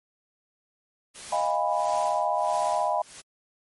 white noise with tremolo, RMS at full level -39 dBFS, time 1.14-3.22 s, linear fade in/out 20 ms, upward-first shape sine, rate 1.5 Hz, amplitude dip 90%
sine chord, F half-diminished seventh, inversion third, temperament equal with one note detuned, 622.3 / 698.5 / 816.3 / 987.8 Hz, Eb5 / F5 / Ab5 / Cb6, 0 / 0 / -30 / 0 cents, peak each -28 dBFS, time 1.32-3.02 s, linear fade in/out 5 ms
effects MP3 48 kbps

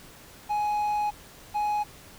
triangle tone pair in turn, 836 / 836 Hz, G#5 / G#5, +11 / +11 cents, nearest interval unison, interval 0 cents, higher neither, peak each -22 dBFS, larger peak neither, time 0.49-1.11 / 1.54-1.84 s, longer first, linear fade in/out 20 ms, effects pink hiss -49 dBFS RMS until 2.18 s

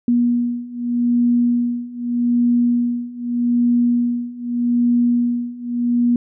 sine beating tone pair, 240 / 240.82 Hz, B3 / B3, -49 / -43 cents, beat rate 0.82 Hz, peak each -19 / -17 dBFS, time 0.08-6.16 s, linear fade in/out 2 ms, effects none

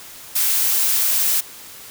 blue noise, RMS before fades -18 dBFS, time 0.35-1.41 s, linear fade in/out 10 ms, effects white hiss -39 dBFS RMS until 1.9 s

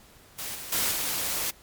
white noise with level steps, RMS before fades -35 / -39 / -26 / -29 dBFS, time 0.38-1.51 s, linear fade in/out 10 ms, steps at 0.55 / 0.72 / 0.91 s, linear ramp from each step 5 ms, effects pink hiss -54 dBFS RMS until 1.62 s + MP3 96 kbps

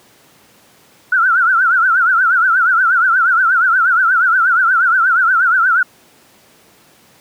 sine tone with vibrato, 1432 Hz, F6, 43 cents sharp, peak -9 dBFS, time 1.12-5.83 s, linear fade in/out 5 ms, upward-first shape triangle, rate 8.4 Hz, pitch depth 170 cents each way, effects pink hiss -48 dBFS RMS until 7.2 s + high-pass 150 Hz 12 dB/octave

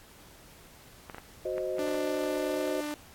clicks, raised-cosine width 0.5 ms, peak -26 dBFS, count 7, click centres 1.098 / 1.146 / 1.183 / 1.581 / 1.784 / 1.879 / 1.945 s
sine chord, C diminished, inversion second, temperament equal, 370 / 523.3 / 622.3 Hz, Gb4 / C5 / Eb5, 0 / 0 / 0 cents, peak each -34 dBFS, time 1.45-2.81 s, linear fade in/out 5 ms
sawtooth tone with pitch glide, 295.6 to 297.3 Hz, D4 to D4, +11 to +21 cents, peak -29 dBFS, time 1.79-2.94 s, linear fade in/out 0 ms, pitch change +10 cents, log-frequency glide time 2.23-2.66 s
effects pink hiss -54 dBFS RMS until 3.14 s + AAC 64 kbps

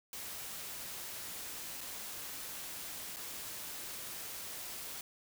white noise with dropouts, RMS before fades -44 dBFS, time 0.13-5.01 s, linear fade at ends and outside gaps 1 ms, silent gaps 1.808-1.812 / 3.162-3.168 s, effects none

